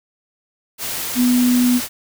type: tone in noise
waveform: sine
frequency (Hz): 246.9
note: B3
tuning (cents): 0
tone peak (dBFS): -12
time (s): 1.15-1.81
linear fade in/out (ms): 50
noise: white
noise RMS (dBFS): -25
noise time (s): 0.78-1.89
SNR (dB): +10
effects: none